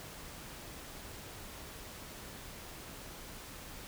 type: silence
effects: pink hiss -48 dBFS RMS until 3.87 s